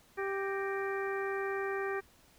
harmonic tone with a mistuned harmonic, 392 Hz, G4, in tune, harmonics 1 / 2 / 3 / 4 / 5 / 6, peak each -34 / -42 / -42 / -42 / -42 / -48 dBFS, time 0.17-2.01 s, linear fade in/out 20 ms, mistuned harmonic 5, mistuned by -89 cents, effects pink hiss -63 dBFS RMS until 2.38 s

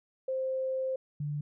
sine tone pair in turn, 524 / 147.04 Hz, C5 / D3, +2 / +2 cents, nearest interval octave + minor seventh, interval 2200 cents, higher first, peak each -29 / -31 dBFS, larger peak first, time 0.28-0.96 / 1.2-1.41 s, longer first, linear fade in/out 5 ms, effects none

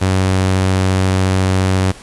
sawtooth tone, 94.2 Hz, F#2, 32 cents sharp, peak -8 dBFS, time 0.01-1.92 s, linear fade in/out 10 ms, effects pink hiss -38 dBFS RMS until 2.02 s + resampled to 24000 Hz

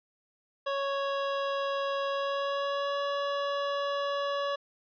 25% pulse tone with pitch glide, 554.4 to 565.4 Hz, C#5 to C#5, 0 to +34 cents, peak -25 dBFS, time 0.66-4.56 s, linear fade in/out 10 ms, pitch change +34 cents, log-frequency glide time 2.09-3.01 s, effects resampled to 11025 Hz

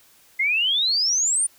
sine exponential sweep, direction up, 2061 to 9420 Hz, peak -18 dBFS, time 0.39-1.47 s, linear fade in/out 10 ms, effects white hiss -55 dBFS RMS until 1.58 s

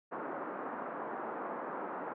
white band-pass noise, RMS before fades -40 dBFS, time 0.11-2.14 s, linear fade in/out 20 ms, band 220 to 1300 Hz, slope 24 dB/octave, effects low-pass 2000 Hz 12 dB/octave

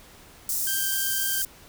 white high-pass noise, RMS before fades -27 dBFS, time 0.49-1.45 s, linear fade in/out 2 ms, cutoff 5900 Hz, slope 24 dB/octave
20% pulse tone, 1574 Hz, G6, 7 cents sharp, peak -26 dBFS, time 0.67-1.42 s, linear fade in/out 2 ms
effects pink hiss -50 dBFS RMS until 1.68 s

